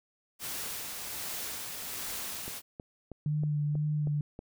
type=noise with tremolo; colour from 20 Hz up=white; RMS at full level=-37 dBFS; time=0.39-2.62 s; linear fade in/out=50 ms; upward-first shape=sine; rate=1.3 Hz; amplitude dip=30%
type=click train; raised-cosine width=2 ms; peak=-28 dBFS; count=7; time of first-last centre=2.48-4.391 s; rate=3.14 Hz
type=tone with vibrato; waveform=sine; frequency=149.2 Hz; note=D3; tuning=28 cents sharp; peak=-27 dBFS; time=3.26-4.21 s; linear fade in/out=2 ms; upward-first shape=sine; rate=2 Hz; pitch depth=21 cents each way
effects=none